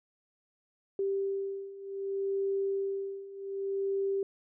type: beating tone pair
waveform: sine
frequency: 392 / 392.65 Hz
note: G4 / G4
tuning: 0 / +3 cents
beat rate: 0.65 Hz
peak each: -35 / -32 dBFS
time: 0.99-4.23 s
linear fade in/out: 2 ms
effects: none